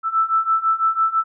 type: beating tone pair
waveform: sine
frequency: 1318.5 / 1324.5 Hz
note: E6 / E6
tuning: 0 / +8 cents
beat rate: 6 Hz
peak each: -20 / -18 dBFS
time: 0.03-1.24 s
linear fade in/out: 50 ms
effects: none